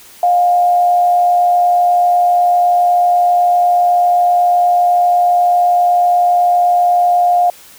sine tone with frequency modulation, 709 Hz, F5, 26 cents sharp, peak -8 dBFS, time 0.23-7.5 s, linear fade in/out 2 ms, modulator 92 Hz, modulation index 0.29, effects white hiss -40 dBFS RMS until 7.78 s

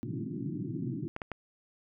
pink band-pass noise, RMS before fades -36 dBFS, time 0.03-1.08 s, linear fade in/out 0 ms, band 110 to 360 Hz, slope 96 dB/octave
clicks, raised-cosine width 0.5 ms, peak -21 dBFS, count 3, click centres 1.164 / 1.218 / 1.317 s
effects none

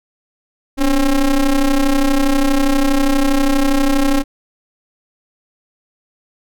square ring-modulated tone, 133.8 Hz, C3, 39 cents sharp, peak -9 dBFS, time 0.77-4.24 s, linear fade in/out 50 ms, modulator 150 Hz, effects none

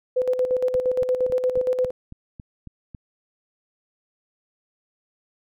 sine tone with tremolo, 506 Hz, B4, 42 cents sharp, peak -17 dBFS, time 0.16-1.91 s, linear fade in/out 10 ms, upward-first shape square, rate 8.6 Hz, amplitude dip 60%
click train, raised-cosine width 5 ms, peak -26 dBFS, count 9, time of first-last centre 0.75-2.948 s, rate 3.64 Hz
effects none

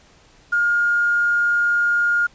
sine tone with quantisation, 1419 Hz, F6, 27 cents sharp, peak -15 dBFS, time 0.52-2.27 s, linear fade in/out 10 ms, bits 7, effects pink hiss -52 dBFS RMS until 2.34 s + resampled to 16000 Hz

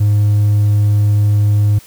triangle tone, 103.83 Hz, G#2, in tune, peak -6 dBFS, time 0-1.79 s, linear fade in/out 10 ms, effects tanh soft clip ceiling -3 dBFS + white hiss -42 dBFS RMS until 1.86 s

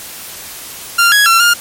sawtooth tone with pitch steps, 1390 / 1666 / 1355 / 1411 Hz, F6 / G#6 / E6 / F6, -9 / +5 / +47 / +17 cents, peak -3 dBFS, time 0.98-1.54 s, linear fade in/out 10 ms, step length 140 ms, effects white hiss -29 dBFS RMS until 1.6 s + MP3 64 kbps

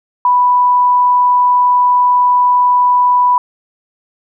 sine tone, 987.8 Hz, B5, in tune, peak -7 dBFS, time 0.25-3.38 s, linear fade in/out 2 ms, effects none

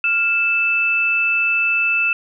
sine tone pair together, 1396.9 / 2637 Hz, F6 / E7, 0 / 0 cents, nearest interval major seventh, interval 1100 cents, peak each -24 / -15 dBFS, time 0.04-2.13 s, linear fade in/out 2 ms, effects none

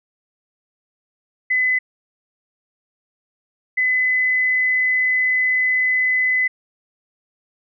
sine tone bursts at uneven times, 2016 Hz, B6, 35 cents sharp, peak -15 dBFS, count 2, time 1.5-1.79 / 3.77-6.48 s, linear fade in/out 10 ms, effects none

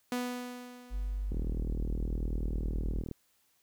sawtooth tone with exponential decay, 246.9 Hz, B3, in tune, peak -26 dBFS, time 0.12-1.6 s, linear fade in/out 2 ms, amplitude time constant 320 ms
sine tone, 49 Hz, G1, in tune, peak -31 dBFS, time 0.9-3.04 s, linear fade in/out 50 ms
click train, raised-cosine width 3 ms, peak -25 dBFS, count 72, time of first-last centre 1.32-3.113 s, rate 39.6 Hz
effects white hiss -71 dBFS RMS until 3.62 s

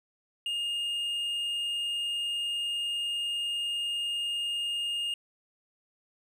sine tone with hard clipping, 2835 Hz, F7, 25 cents sharp, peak -30 dBFS, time 0.46-5.14 s, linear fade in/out 2 ms, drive 3 dB, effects none

